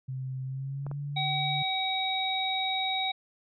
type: tone with pitch glide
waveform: sine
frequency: 130.81 to 143.48 Hz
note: C3 to D3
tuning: 0 to -40 cents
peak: -32 dBFS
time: 0.08-1.63 s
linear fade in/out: 10 ms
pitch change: +160 cents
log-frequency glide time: 0.44-0.99 s
type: clicks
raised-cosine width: 1 ms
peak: -28 dBFS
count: 2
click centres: 0.866 / 0.914 s
type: harmonic tone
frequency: 760 Hz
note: F#5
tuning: 46 cents sharp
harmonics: 1 / 3 / 5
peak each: -31 / -34 / -30 dBFS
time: 1.16-3.12 s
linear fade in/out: 10 ms
effects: none